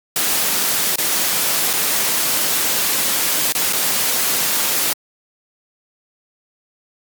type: noise with dropouts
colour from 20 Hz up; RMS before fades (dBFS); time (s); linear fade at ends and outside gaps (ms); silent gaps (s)
white; -18; 0.16-4.93; 1; 0.958-0.983 / 1.731-1.735 / 3.523-3.55 / 3.726-3.732
effects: high-pass 150 Hz 12 dB/octave + Opus 48 kbps